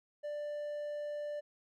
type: tone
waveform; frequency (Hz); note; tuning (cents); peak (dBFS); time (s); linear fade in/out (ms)
triangle; 590; D5; +8; -35; 0.23-1.41; 20
effects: none